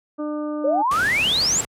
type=harmonic tone; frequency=300 Hz; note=D4; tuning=37 cents sharp; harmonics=1 / 2 / 3 / 4 / 5; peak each=-25 / -30 / -43 / -36 / -50 dBFS; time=0.18-0.83 s; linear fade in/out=20 ms
type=exponential sweep; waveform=sine; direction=up; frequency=522 to 7760 Hz; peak=-17 dBFS; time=0.64-1.61 s; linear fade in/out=5 ms
type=noise; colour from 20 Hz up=pink; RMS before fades=-30 dBFS; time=0.91-1.65 s; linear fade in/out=2 ms
effects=high-pass 60 Hz 12 dB/octave + low-pass 12000 Hz 12 dB/octave